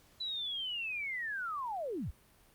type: linear sweep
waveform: sine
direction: down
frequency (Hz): 4000 to 38.69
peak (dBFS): -35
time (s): 0.2-2.11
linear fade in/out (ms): 10
effects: pink hiss -64 dBFS RMS until 2.54 s + Opus 48 kbps